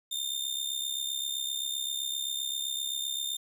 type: tone with amplitude modulation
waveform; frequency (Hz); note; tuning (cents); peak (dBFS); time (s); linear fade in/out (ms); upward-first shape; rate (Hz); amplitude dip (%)
sawtooth; 3619; A7; +48; -25; 0.11-3.37; 10; sine; 67.7; 70
effects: none